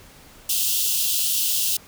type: high-pass noise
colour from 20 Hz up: white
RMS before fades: -22 dBFS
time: 0.49-1.77 s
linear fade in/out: 5 ms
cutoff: 2700 Hz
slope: 96 dB/octave
effects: pink hiss -48 dBFS RMS until 1.87 s